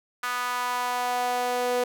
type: tone with high-pass filter sweep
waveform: sawtooth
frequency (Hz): 246.9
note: B3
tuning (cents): 0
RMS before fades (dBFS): -27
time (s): 0.23-1.84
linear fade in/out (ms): 5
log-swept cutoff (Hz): 1300 to 510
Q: 3.2
effects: none